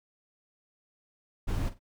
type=noise with echo; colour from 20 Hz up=brown; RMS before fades=-29 dBFS; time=1.47-1.7 s; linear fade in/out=20 ms; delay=47 ms; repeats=2; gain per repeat=-14 dB; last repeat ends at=1.794 s; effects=none